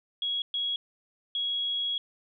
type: tone bursts at uneven times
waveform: sine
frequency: 3322 Hz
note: G#7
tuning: in tune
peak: -27 dBFS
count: 3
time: 0.22-0.42 / 0.54-0.76 / 1.35-1.98 s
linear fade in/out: 2 ms
effects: none